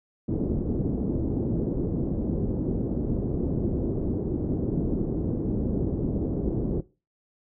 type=low-pass noise; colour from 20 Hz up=white; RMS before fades=-27 dBFS; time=0.28-6.81 s; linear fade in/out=10 ms; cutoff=360 Hz; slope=24 dB/octave; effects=noise-tail reverb RT60 0.3 s tail -19 dB re dry